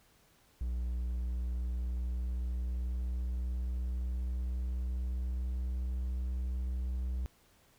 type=tone with pitch glide; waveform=triangle; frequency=60.6 to 62.85 Hz; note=B1 to B1; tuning=-32 to +31 cents; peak=-30 dBFS; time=0.61-7.26 s; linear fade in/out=0 ms; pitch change=+63 cents; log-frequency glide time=0.77-6.43 s; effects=pink hiss -66 dBFS RMS until 7.78 s